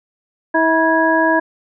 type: harmonic tone with a mistuned harmonic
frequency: 323.2 Hz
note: E4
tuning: 34 cents flat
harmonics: 1 / 2 / 3 / 5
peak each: -17 / -17 / -17 / -17 dBFS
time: 0.54-1.4 s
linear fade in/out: 10 ms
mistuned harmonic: 5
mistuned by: +42 cents
effects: none